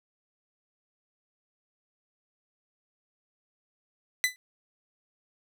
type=tone with exponential decay; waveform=sawtooth; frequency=2002 Hz; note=B6; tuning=23 cents sharp; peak=-15 dBFS; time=4.24-4.36 s; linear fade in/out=0 ms; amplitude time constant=26 ms; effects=none